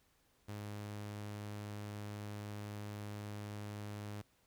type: tone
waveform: sawtooth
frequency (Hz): 103.83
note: G#2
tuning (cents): 0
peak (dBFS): -39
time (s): 0.48-4.22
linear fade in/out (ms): 10
effects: pink hiss -73 dBFS RMS until 4.46 s